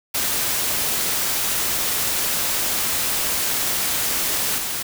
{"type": "noise with level steps", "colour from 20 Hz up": "white", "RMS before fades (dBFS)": [-22, -26], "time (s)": [0.14, 4.83], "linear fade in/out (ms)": 10, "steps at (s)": 4.58, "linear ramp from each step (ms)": 2, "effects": []}